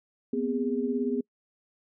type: tone cluster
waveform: sine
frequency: 239.9 / 257.3 / 410 Hz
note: A#3 / C4 / G#4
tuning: +50 / -29 / -22 cents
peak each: -30 dBFS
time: 0.33-1.21 s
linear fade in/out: 5 ms
effects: noise-tail reverb RT60 0.1 s tail -26 dB re dry